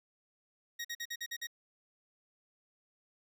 20% pulse tone bursts, 1882 Hz, A#6, 16 cents sharp, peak -32 dBFS, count 7, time 0.79-1.471 s, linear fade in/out 10 ms, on 57 ms, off 47 ms, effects none

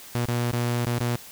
sawtooth tone with dropouts, 120 Hz, B2, 49 cents flat, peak -19 dBFS, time 0.15-1.16 s, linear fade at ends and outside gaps 0 ms, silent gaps 0.254-0.283 / 0.512-0.531 / 0.852-0.867 / 0.986-1.005 s, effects white hiss -44 dBFS RMS until 1.31 s

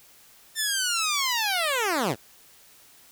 10% pulse linear sweep, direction down, 1800 to 92.5 Hz, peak -15 dBFS, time 0.55-2.16 s, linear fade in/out 50 ms, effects white hiss -54 dBFS RMS until 3.11 s

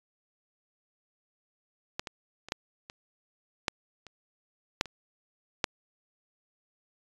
clicks, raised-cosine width 0.2 ms, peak -14 / -20 / -26 / -12 / -25 / -9 / -29 / -7 / -25 / -7 dBFS, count 10, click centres 1.995 / 2.072 / 2.486 / 2.521 / 2.899 / 3.682 / 4.067 / 4.811 / 4.857 / 5.642 s, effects resampled to 24000 Hz

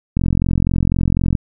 click train, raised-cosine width 5 ms, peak -4 dBFS, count 53, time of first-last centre 0.17-1.352 s, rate 44 Hz, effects none

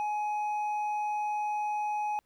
sine tone with hard clipping, 840 Hz, G#5, 19 cents sharp, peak -30 dBFS, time 0-2.19 s, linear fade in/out 0 ms, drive 4 dB, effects pink hiss -75 dBFS RMS until 2.25 s

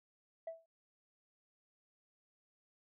sine tone with exponential decay, 656 Hz, E5, 9 cents flat, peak -36 dBFS, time 0.47-0.66 s, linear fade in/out 5 ms, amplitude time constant 40 ms, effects tanh soft clip ceiling -37 dBFS

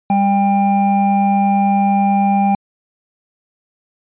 triangle tone pair together, 199 / 796 Hz, G3 / G5, +26 / +26 cents, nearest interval 2 octaves, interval 2400 cents, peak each -12 dBFS, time 0.1-2.55 s, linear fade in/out 2 ms, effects resampled to 8000 Hz

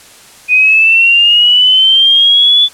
sine linear sweep, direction up, 2477 to 3470 Hz, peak -4 dBFS, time 0.48-2.69 s, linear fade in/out 50 ms, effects white hiss -38 dBFS RMS until 2.73 s + low-pass 10000 Hz 12 dB/octave

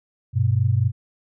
sine tone pair together, 99.14 / 123.47 Hz, G2 / B2, +20 / 0 cents, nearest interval major third, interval 380 cents, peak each -19 dBFS, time 0.33-0.92 s, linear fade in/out 50 ms, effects none

